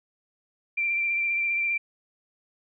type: tone with vibrato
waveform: sine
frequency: 2360 Hz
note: D7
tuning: 8 cents sharp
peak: -23 dBFS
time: 0.77-1.78 s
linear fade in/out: 10 ms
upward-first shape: sine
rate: 15 Hz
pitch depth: 19 cents each way
effects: none